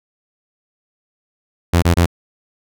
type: tone bursts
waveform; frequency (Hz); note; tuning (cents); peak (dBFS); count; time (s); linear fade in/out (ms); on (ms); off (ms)
sawtooth; 86; F2; -26; -6; 3; 1.73-2.061; 10; 93; 26
effects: none